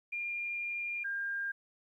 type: tone pair in turn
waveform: sine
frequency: 2404 / 1604.5 Hz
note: D7 / G6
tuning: +40 / +40 cents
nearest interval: perfect fifth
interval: 700 cents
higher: first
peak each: -34 / -33 dBFS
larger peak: second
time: 0.12-1.04 / 1.04-1.52 s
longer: first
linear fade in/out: 10 ms
effects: 12-bit